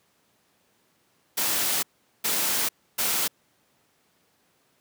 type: noise bursts at uneven times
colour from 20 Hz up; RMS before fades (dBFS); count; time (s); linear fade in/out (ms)
white; -25; 3; 1.37-1.83 / 2.24-2.69 / 2.98-3.28; 10
effects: pink hiss -66 dBFS RMS until 4.8 s + high-pass 150 Hz 12 dB/octave